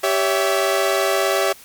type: chord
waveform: sawtooth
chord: C# diminished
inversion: second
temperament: equal with one note detuned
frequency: 392 / 562.4 / 659.3 Hz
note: G4 / C#5 / E5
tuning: 0 / +25 / 0 cents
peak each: -17 dBFS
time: 0.03-1.53 s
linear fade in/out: 10 ms
effects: white hiss -44 dBFS RMS until 1.64 s + MP3 96 kbps